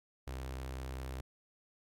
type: tone with notch filter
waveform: sawtooth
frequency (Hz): 65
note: C2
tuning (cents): -11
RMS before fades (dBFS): -42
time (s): 0.27-1.21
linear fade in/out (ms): 5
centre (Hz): 190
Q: 1.9
effects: AAC 64 kbps